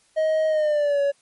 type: tone with pitch glide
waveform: triangle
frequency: 629 to 563.6 Hz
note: D#5 to C#5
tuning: +19 to +29 cents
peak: -16 dBFS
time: 0.16-1.12 s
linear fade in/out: 20 ms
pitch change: -190 cents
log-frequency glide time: 0.48-1.01 s
effects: white hiss -61 dBFS RMS until 1.21 s + MP3 48 kbps